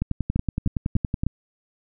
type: two click trains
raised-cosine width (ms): 5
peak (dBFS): -11 / -10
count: 14 / 4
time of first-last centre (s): 0.02-1.235 / 0.36-1.266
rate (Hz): 10.7 / 3.31
effects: none